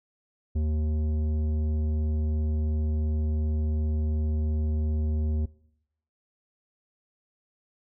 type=tone with tanh clipping; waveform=sine; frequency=76.9 Hz; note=D#2; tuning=20 cents flat; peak=-25 dBFS; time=0.55-5.46 s; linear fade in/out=10 ms; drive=11 dB; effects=noise-tail reverb RT60 0.8 s tail -22 dB re dry